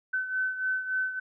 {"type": "beating tone pair", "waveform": "sine", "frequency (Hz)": [1519, 1522.5], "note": ["F#6", "F#6"], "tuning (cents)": [45, 49], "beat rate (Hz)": 3.5, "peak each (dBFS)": [-28, -34], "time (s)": [0.13, 1.2], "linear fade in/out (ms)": 10, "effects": []}